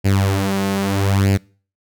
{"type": "tone with flanger", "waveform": "sawtooth", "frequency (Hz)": 98, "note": "G2", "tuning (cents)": 0, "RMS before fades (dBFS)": -17, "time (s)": [0.04, 1.38], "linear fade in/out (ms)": 20, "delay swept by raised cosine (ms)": [0.41, 5.61], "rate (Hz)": 0.79, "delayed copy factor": 0.75, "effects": ["noise-tail reverb RT60 0.4 s tail -24 dB re dry"]}